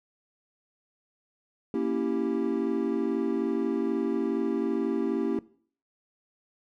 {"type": "chord", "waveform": "triangle", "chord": "A# diminished seventh", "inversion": "none", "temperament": "equal", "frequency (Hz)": [233.1, 277.2, 329.6, 392], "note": ["A#3", "C#4", "E4", "G4"], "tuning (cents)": [0, 0, 0, 0], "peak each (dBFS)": -29, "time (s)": [1.74, 5.39], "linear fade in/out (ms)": 2, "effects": ["noise-tail reverb RT60 0.5 s tail -20 dB re dry"]}